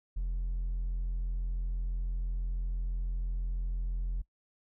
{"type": "tone with hard clipping", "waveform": "sine", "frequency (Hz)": 43.01, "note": "F1", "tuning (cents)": -26, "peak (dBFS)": -31, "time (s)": [0.16, 4.22], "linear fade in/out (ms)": 10, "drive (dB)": 2, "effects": ["noise-tail reverb RT60 0.1 s tail -21 dB re dry"]}